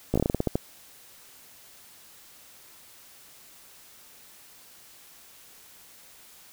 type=slowing click train; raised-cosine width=2 ms; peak=-10 dBFS; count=11; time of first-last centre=0.14-0.555 s; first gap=16 ms; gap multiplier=1.2; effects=white hiss -52 dBFS RMS until 6.52 s